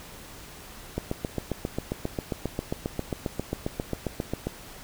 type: click train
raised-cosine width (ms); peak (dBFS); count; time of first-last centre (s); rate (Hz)
2; -14; 27; 0.98-4.47; 7.45
effects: pink hiss -45 dBFS RMS until 4.83 s